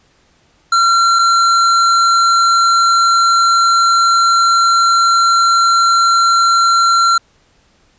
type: tone pair in turn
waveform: square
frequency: 1366 / 1366 Hz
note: F6 / F6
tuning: -39 / -39 cents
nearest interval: unison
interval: 0 cents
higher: neither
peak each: -9 dBFS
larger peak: neither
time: 0.72-1.19 / 1.19-7.18 s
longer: second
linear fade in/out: 5 ms
effects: pink hiss -54 dBFS RMS until 7.98 s + resampled to 16000 Hz